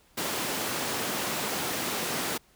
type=high-pass noise; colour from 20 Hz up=pink; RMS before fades=-31 dBFS; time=0.17-2.38 s; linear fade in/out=10 ms; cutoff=220 Hz; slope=12 dB/octave; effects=pink hiss -62 dBFS RMS until 2.55 s